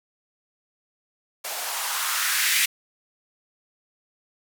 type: noise with band-pass filter sweep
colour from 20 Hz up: violet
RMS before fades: -25 dBFS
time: 1.44-2.66 s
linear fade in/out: 10 ms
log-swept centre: 610 to 2200 Hz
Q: 2.5
effects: none